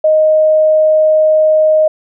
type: tone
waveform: sine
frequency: 622.3 Hz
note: D#5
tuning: in tune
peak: -6 dBFS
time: 0.04-1.88 s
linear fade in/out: 5 ms
effects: none